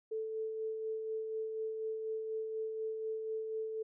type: tone with tremolo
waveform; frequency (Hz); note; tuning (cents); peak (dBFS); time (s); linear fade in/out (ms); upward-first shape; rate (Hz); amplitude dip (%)
sine; 440; A4; 0; -34; 0.11-3.83; 10; sine; 4.1; 35
effects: none